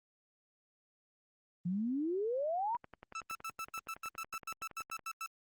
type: exponential sweep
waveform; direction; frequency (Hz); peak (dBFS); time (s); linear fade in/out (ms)
sine; up; 168.6 to 987.8; -32; 1.65-2.77; 10
type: click train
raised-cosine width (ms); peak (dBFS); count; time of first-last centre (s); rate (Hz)
0.5; -34; 25; 2.75-4.993; 10.7
type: tone bursts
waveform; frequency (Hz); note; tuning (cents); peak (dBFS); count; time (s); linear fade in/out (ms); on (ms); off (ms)
30% pulse; 1318.5; E6; 0; -36; 15; 3.15-5.262; 2; 54; 93
effects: Opus 24 kbps